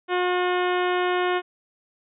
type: harmonic tone with a mistuned harmonic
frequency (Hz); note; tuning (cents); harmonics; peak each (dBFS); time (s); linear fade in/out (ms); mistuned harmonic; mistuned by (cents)
360; F#4; -47; 1 / 2 / 3 / 4 / 5 / 6 / 7 / 8 / 9 / 10; -23 / -27 / -29 / -31 / -33 / -36 / -38 / -37 / -42 / -43; 0.08-1.42; 50; 8; +38
effects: none